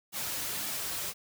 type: noise with flanger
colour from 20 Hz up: white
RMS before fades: -35 dBFS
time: 0.12-1.14 s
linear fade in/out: 50 ms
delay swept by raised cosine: 1.9 to 5 ms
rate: 1.8 Hz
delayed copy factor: -0.5
effects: none